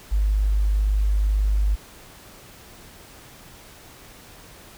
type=tone; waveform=sine; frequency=51 Hz; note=G#1; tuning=31 cents flat; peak=-17 dBFS; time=0.11-1.76 s; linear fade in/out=20 ms; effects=pink hiss -46 dBFS RMS until 4.77 s